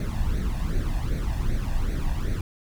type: noise with flanger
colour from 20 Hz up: brown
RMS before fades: -25 dBFS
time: 0-2.41 s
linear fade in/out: 2 ms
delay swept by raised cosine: 0.48 to 1.16 ms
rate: 2.6 Hz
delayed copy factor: +0.7
effects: none